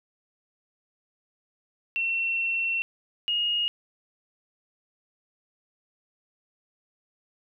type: tone pair in turn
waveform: sine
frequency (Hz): 2711 / 2865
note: E7 / F7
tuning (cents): +48 / +44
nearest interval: minor second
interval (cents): 96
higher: second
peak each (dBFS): -24 / -23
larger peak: second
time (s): 1.96-2.82 / 3.28-3.68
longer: first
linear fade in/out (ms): 0
effects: none